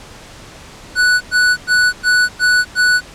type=tone bursts; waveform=square; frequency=1480 Hz; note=F#6; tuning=in tune; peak=-10 dBFS; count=6; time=0.95-3.01 s; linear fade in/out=50 ms; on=260 ms; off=100 ms; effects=pink hiss -37 dBFS RMS until 3.14 s + low-pass 8000 Hz 12 dB/octave